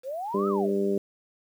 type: exponential two-way sweep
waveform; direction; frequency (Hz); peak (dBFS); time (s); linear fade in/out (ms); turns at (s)
sine; up then down; 493.4 to 1320 to 493.4; -30; 0.03-0.72; 50; 0.48
type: harmonic tone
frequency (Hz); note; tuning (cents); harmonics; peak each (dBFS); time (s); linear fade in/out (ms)
99.3; G2; +23; 2 / 3 / 4 / 5 / 6; -28 / -34 / -25 / -38 / -36; 0.34-0.98; 5
effects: 9-bit